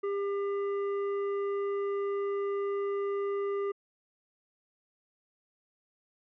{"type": "tone with hard clipping", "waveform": "triangle", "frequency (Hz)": 400.1, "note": "G4", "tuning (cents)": 35, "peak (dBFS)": -31, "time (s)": [0.03, 3.72], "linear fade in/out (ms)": 10, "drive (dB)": 14, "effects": ["low-pass 2000 Hz 12 dB/octave"]}